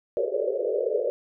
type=band-pass noise; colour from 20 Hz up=white; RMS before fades=-26 dBFS; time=0.17-1.1 s; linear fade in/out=0 ms; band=380 to 590 Hz; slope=96 dB/octave; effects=none